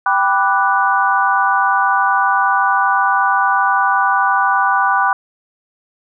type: chord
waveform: sine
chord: G major seventh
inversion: none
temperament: equal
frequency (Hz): 784 / 987.8 / 1174.7 / 1480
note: G5 / B5 / D6 / F#6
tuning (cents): 0 / 0 / 0 / 0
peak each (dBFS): -17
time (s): 0.06-5.13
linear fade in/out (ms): 2
effects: none